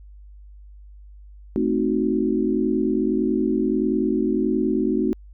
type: chord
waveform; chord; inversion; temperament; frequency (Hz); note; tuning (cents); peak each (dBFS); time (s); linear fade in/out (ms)
sine; A diminished seventh; none; equal; 220 / 261.6 / 311.1 / 370; A3 / C4 / Eb4 / Gb4; 0 / 0 / 0 / 0; -24; 1.56-5.13; 0
effects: added 50 Hz sine -41 dBFS peak until 5.33 s